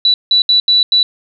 sine tone bursts at uneven times, 3951 Hz, B7, in tune, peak -7 dBFS, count 5, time 0.05-0.14 / 0.31-0.42 / 0.49-0.6 / 0.68-0.83 / 0.92-1.03 s, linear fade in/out 2 ms, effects none

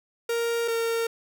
45% pulse tone pair in turn, 466.2 / 459.3 Hz, A#4 / A#4, 0 / -26 cents, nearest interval unison, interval 26 cents, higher first, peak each -24 dBFS, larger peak neither, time 0.29-0.68 / 0.68-1.07 s, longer neither, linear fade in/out 5 ms, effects none

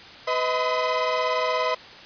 30% pulse tone cluster, 500 / 633 / 1017 Hz, B4 / D#5 / C6, +21 / +30 / -50 cents, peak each -24 / -23 / -24 dBFS, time 0.27-1.75 s, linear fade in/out 10 ms, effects white hiss -43 dBFS RMS until 2.05 s + resampled to 11025 Hz

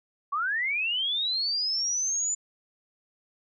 sine linear sweep, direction up, 1090 to 7090 Hz, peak -25 dBFS, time 0.32-2.35 s, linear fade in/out 10 ms, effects none

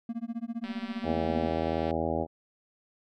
triangle tone with tremolo, 231.9 Hz, A#3, 9 cents flat, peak -27 dBFS, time 0.09-1.5 s, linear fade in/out 2 ms, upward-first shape sine, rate 15 Hz, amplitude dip 100%
click train, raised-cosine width 0.3 ms, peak -28 dBFS, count 246, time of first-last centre 0.64-1.909 s, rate 193 Hz
harmonic tone, 81.2 Hz, E2, 26 cents flat, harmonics 1 / 2 / 3 / 4 / 5 / 6 / 7 / 8 / 9 / 10, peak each -37 / -38 / -35 / -35 / -36 / -37 / -34 / -37 / -38 / -37 dBFS, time 1.03-2.27 s, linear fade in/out 50 ms
effects none

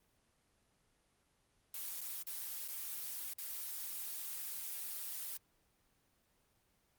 blue noise with dropouts, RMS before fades -43 dBFS, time 1.74-5.37 s, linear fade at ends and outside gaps 2 ms, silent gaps 2.009-2.013 / 2.227-2.269 / 2.679-2.684 / 3.335-3.383 s, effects pink hiss -75 dBFS RMS until 6.98 s + Opus 24 kbps

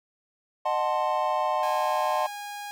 triangle chord, D# diminished seventh, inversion none, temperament equal with one note detuned, 614 / 740 / 880 / 1046.5 Hz, D#5 / F#5 / A5 / C6, -23 / 0 / 0 / 0 cents, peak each -27 dBFS, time 0.65-2.27 s, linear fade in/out 10 ms
sawtooth tone, 820 Hz, G#5, 22 cents flat, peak -31 dBFS, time 1.63-2.71 s, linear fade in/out 0 ms
effects none

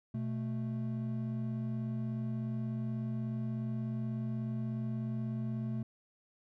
triangle tone pair together, 123.47 / 220 Hz, B2 / A3, 0 / 0 cents, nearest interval minor seventh, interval 1000 cents, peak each -34 / -35 dBFS, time 0.14-5.83 s, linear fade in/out 5 ms, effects none

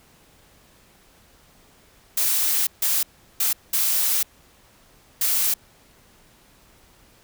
blue noise bursts at uneven times, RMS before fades -21 dBFS, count 5, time 2.17-2.67 / 2.82-3.03 / 3.4-3.53 / 3.73-4.23 / 5.21-5.54 s, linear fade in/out 5 ms, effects pink hiss -55 dBFS RMS until 7.23 s

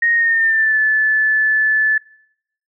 sine tone with pitch glide, 1864.7 to 1739.8 Hz, A#6 to A6, 0 to -20 cents, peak -12 dBFS, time 0.02-1.98 s, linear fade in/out 5 ms, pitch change -120 cents, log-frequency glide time 0.15-0.78 s, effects noise-tail reverb RT60 0.7 s tail -21 dB re dry

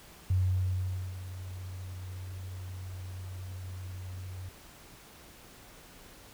sine tone with ADSR envelope, 92.5 Hz, F#2, in tune, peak -23 dBFS, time 0.3-4.49 s, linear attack 5 ms, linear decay 840 ms, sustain -15 dB, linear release 4 ms, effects pink hiss -53 dBFS RMS until 6.33 s

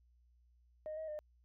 sine tone with pitch steps, 618 / 633 / 606 Hz, D#5 / D#5 / D#5, -12 / +30 / -46 cents, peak -39 dBFS, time 0.86-1.19 s, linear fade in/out 0 ms, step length 110 ms, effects tanh soft clip ceiling -37 dBFS + added 60 Hz sine -66 dBFS peak until 1.44 s

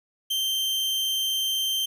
40% pulse tone, 3136 Hz, G7, in tune, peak -23 dBFS, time 0.3-1.86 s, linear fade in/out 10 ms, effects none

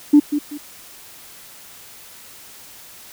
sine tone with echo, 293.7 Hz, D4, in tune, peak -5 dBFS, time 0.13-0.2 s, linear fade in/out 10 ms, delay 190 ms, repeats 2, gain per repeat -11 dB, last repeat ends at 0.58 s, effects tanh soft clip ceiling -1 dBFS + white hiss -42 dBFS RMS until 3.12 s

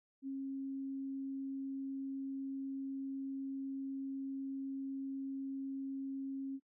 sine tone, 270.8 Hz, C#4, 40 cents flat, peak -38 dBFS, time 0.22-6.6 s, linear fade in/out 50 ms, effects noise-tail reverb RT60 0.1 s tail -20 dB re dry

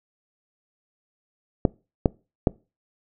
clicks, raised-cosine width 2 ms, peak -3 dBFS, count 3, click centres 1.652 / 2.058 / 2.472 s, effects noise-tail reverb RT60 0.3 s tail -24 dB re dry

